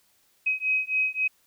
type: beating tone pair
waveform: sine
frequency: 2531 / 2534.7 Hz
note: D#7 / D#7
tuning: +29 / +31 cents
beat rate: 3.7 Hz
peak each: -26 dBFS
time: 0.46-1.28 s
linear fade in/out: 10 ms
effects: white hiss -65 dBFS RMS until 1.46 s